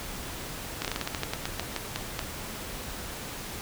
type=slowing click train; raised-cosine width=0.2 ms; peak=-12 dBFS; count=15; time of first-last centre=0.82-2.192 s; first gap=27 ms; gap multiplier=1.18; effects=pink hiss -38 dBFS RMS until 3.61 s